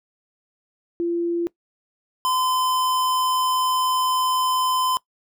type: tone pair in turn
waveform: sine / square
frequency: 342.2 / 1023 Hz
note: F4 / C6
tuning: -35 / -39 cents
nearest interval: octave + perfect fifth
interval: 1896 cents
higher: second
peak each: -20 dBFS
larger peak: neither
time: 1-1.47 / 2.25-4.97 s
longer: second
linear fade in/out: 0 ms
effects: noise-tail reverb RT60 0.1 s tail -21 dB re dry